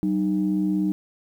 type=tone pair together; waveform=sine; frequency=190.3 / 306.7 Hz; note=F#3 / D#4; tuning=+49 / -25 cents; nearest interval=minor sixth; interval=826 cents; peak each=-22 dBFS; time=0.03-0.92 s; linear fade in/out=0 ms; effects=tanh soft clip ceiling -13 dBFS + 9-bit